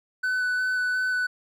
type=tone with vibrato; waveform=triangle; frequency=1500 Hz; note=F#6; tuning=23 cents sharp; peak=-21 dBFS; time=0.23-1.27 s; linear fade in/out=10 ms; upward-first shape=square; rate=2.8 Hz; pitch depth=9 cents each way; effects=none